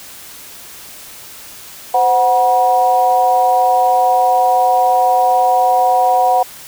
sine tone with amplitude modulation, 739 Hz, F#5, 2 cents flat, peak -5 dBFS, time 1.94-6.43 s, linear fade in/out 5 ms, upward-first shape sine, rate 224 Hz, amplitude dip 90%, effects white hiss -35 dBFS RMS until 6.67 s

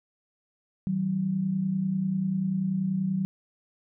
sine tone pair together, 160 / 190.27 Hz, D#3 / F#3, +49 / +49 cents, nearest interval minor third, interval 300 cents, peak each -32 / -25 dBFS, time 0.87-3.25 s, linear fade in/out 0 ms, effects none

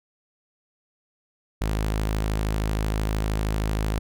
sawtooth tone, 53 Hz, G#1, 36 cents sharp, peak -19 dBFS, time 1.61-3.99 s, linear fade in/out 5 ms, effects none

